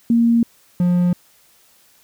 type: tone pair in turn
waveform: sine / triangle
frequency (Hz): 233.1 / 177.12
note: A#3 / F3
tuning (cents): 0 / +25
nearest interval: perfect fourth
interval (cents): 475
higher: first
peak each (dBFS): -11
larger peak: neither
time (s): 0.1-0.43 / 0.8-1.13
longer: neither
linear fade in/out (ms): 2
effects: white hiss -54 dBFS RMS until 2.03 s